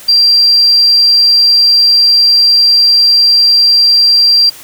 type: tone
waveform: sine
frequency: 4730 Hz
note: D8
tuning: 12 cents sharp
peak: -4 dBFS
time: 0.08-4.5 s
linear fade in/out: 10 ms
effects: white hiss -33 dBFS RMS until 4.63 s